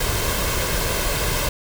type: noise with comb filter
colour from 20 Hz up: pink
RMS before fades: -22 dBFS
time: 0-1.49 s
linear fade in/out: 5 ms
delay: 1.9 ms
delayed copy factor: +0.5
effects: none